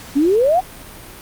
sine exponential sweep, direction up, 265.9 to 775 Hz, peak -11 dBFS, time 0.15-0.61 s, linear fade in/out 20 ms, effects pink hiss -37 dBFS RMS until 1.21 s + Opus 48 kbps

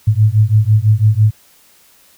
sine beating tone pair, 104.6 / 110.6 Hz, G#2 / A2, +13 / +9 cents, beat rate 6 Hz, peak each -11 dBFS, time 0.07-1.31 s, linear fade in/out 10 ms, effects white hiss -49 dBFS RMS until 2.17 s

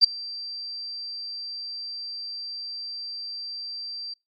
sine tone with ADSR envelope, 4699 Hz, D8, in tune, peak -8 dBFS, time 0.01-4.14 s, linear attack 32 ms, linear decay 6 ms, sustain -24 dB, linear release 9 ms, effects noise-tail reverb RT60 0.2 s tail -26 dB re dry + Opus 32 kbps

